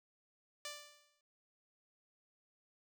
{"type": "tone with exponential decay", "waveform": "5% pulse", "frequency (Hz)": 589, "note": "D5", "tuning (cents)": 5, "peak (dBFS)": -30, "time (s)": [0.65, 1.21], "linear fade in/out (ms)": 2, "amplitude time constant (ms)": 120, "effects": []}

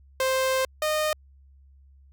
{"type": "tone pair in turn", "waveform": "sawtooth", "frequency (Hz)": [524, 614.4], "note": ["C5", "D#5"], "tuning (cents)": [2, -22], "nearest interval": "minor third", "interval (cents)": 276, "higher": "second", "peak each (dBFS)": [-18, -19], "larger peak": "first", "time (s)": [[0.2, 0.65], [0.82, 1.13]], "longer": "first", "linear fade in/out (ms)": 2, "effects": ["added 68 Hz sine -51 dBFS peak until 2.12 s"]}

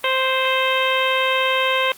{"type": "harmonic tone with a mistuned harmonic", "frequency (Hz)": 523.3, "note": "C5", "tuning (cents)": 0, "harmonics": [1, 2, 3, 4, 5, 6, 7], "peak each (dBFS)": [-22, -22, -26, -25, -24, -25, -30], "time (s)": [0.04, 1.92], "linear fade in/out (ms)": 2, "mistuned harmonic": 7, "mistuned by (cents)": 23, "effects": ["white hiss -45 dBFS RMS until 1.97 s", "Opus 32 kbps"]}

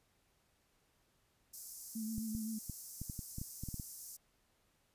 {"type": "high-pass noise", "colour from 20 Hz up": "white", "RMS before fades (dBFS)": -48, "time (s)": [1.53, 4.17], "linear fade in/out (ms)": 10, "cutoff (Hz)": 5200, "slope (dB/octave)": 48}
{"type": "tone with vibrato", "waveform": "sine", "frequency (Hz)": 220.1, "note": "A3", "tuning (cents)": 1, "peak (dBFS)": -38, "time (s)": [1.95, 2.59], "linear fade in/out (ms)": 10, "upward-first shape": "triangle", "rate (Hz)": 7.7, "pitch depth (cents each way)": 45}
{"type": "clicks", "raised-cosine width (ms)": 5, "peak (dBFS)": -30, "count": 12, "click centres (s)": [2.181, 2.35, 2.697, 3.016, 3.098, 3.192, 3.384, 3.415, 3.636, 3.687, 3.743, 3.798]}
{"effects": ["pink hiss -75 dBFS RMS until 4.94 s", "resampled to 32000 Hz"]}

